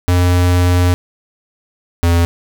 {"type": "tone pair in turn", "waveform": "square", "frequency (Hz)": [89.1, 85.3], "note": ["F2", "F2"], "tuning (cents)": [35, -40], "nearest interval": "minor second", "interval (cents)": 75, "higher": "first", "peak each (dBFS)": -10, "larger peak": "neither", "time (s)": [[0.08, 0.94], [2.03, 2.25]], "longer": "first", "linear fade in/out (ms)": 0, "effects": []}